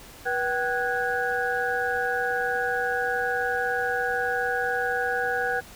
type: tone cluster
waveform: sine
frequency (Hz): 485.8 / 767 / 1471 / 1649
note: B4 / G5 / F#6 / G#6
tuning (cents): -29 / -38 / -11 / -13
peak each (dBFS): -29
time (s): 0.25-5.61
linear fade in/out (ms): 20
effects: pink hiss -46 dBFS RMS until 5.75 s